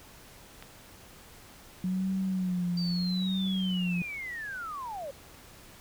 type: click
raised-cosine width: 0.3 ms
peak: -28 dBFS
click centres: 0.625 s
type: tone with vibrato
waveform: sine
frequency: 182.5 Hz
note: F#3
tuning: 24 cents flat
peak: -27 dBFS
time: 1.84-4.02 s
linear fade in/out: 2 ms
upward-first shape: sine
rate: 0.78 Hz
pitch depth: 76 cents each way
type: linear sweep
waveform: sine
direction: down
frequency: 4699 to 526 Hz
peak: -35 dBFS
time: 2.77-5.11 s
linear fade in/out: 5 ms
effects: pink hiss -52 dBFS RMS until 5.8 s